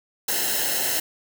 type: noise with comb filter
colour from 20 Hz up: white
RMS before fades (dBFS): -24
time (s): 0.28-1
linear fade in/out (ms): 5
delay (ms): 0.85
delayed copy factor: -0.75
effects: none